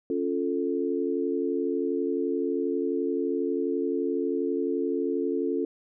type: chord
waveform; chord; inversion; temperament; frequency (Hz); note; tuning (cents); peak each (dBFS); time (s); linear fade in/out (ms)
sine; Db augmented; none; equal; 277.2 / 349.2 / 440; Db4 / F4 / A4; 0 / 0 / 0; -29; 0.1-5.65; 2
effects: none